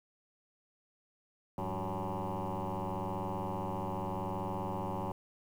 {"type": "tone with frequency modulation", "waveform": "sine", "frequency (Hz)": 370, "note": "F#4", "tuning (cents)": 0, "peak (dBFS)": -32, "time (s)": [1.58, 5.12], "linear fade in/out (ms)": 2, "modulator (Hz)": 95.1, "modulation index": 6.7, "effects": ["tanh soft clip ceiling -31 dBFS", "10-bit"]}